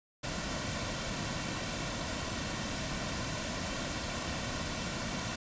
pink noise with comb filter, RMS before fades -36 dBFS, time 0.23-5.36 s, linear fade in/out 10 ms, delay 2.4 ms, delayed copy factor -0.5, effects resampled to 16000 Hz

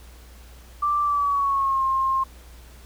sine tone with pitch glide, 1174.7 to 1064.8 Hz, D6 to C6, 0 to +30 cents, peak -19 dBFS, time 0.82-2.24 s, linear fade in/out 10 ms, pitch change -170 cents, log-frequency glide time 1.02-1.83 s, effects added 60 Hz sine -44 dBFS peak until 2.85 s + pink hiss -51 dBFS RMS until 2.85 s

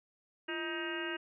harmonic tone with a mistuned harmonic, 315.1 Hz, D#4, 22 cents sharp, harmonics 1 / 2 / 3 / 4 / 5 / 6 / 7 / 8 / 9, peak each -39 / -47 / -48 / -48 / -41 / -44 / -53 / -48 / -43 dBFS, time 0.48-1.17 s, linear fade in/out 10 ms, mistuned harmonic 1, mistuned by +140 cents, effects none

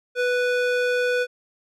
square tone with band-pass filter, 493.9 Hz, B4, in tune, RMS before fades -22 dBFS, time 0.15-1.27 s, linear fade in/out 50 ms, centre 1300 Hz, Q 0.69, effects none

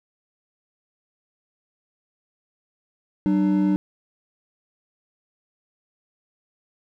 triangle tone pair together, 190 / 299.9 Hz, F#3 / D4, +46 / +36 cents, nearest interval minor sixth, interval 790 cents, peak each -18 dBFS, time 3.26-3.76 s, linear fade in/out 0 ms, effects none

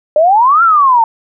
sine exponential two-way sweep, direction up then down, 587.3 to 1399 to 886 Hz, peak -5 dBFS, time 0.16-1.04 s, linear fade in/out 2 ms, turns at 0.63 s, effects none

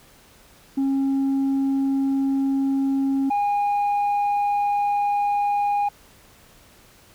sine tone pair in turn, 272 / 817.3 Hz, C#4 / G#5, -33 / -28 cents, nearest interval octave + perfect fifth, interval 1905 cents, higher second, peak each -16 dBFS, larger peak neither, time 0.77-3.3 / 3.3-5.89 s, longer second, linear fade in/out 10 ms, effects tanh soft clip ceiling -18 dBFS + pink hiss -52 dBFS RMS until 7.14 s

